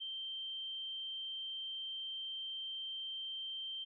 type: tone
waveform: sine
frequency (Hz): 3136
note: G7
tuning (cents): 0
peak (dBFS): -40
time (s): 0-3.85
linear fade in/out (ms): 20
effects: none